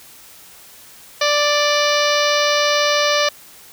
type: harmonic tone with a mistuned harmonic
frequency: 587.3 Hz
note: D5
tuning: in tune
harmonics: 1 / 2 / 3 / 4 / 5 / 6 / 7 / 8 / 9 / 10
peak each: -18 / -21 / -23 / -24 / -25 / -26 / -26 / -27 / -28 / -28 dBFS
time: 1.21-3.29 s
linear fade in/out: 5 ms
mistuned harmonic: 6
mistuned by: +27 cents
effects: white hiss -43 dBFS RMS until 3.72 s